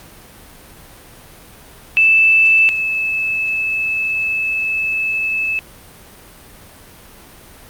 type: tone pair in turn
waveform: sine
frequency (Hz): 2637 / 2610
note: E7 / E7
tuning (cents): 0 / -18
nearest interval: unison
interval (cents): 18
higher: first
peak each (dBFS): -8 / -16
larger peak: first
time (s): 1.97-2.69 / 2.69-5.59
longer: second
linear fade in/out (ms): 0
effects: pink hiss -41 dBFS RMS until 7.69 s + Opus 48 kbps